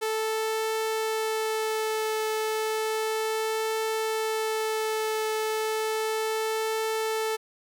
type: tone with vibrato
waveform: sawtooth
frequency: 438.4 Hz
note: A4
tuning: 6 cents flat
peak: -22 dBFS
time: 0.01-7.37 s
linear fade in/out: 20 ms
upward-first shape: triangle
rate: 0.33 Hz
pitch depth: 12 cents each way
effects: none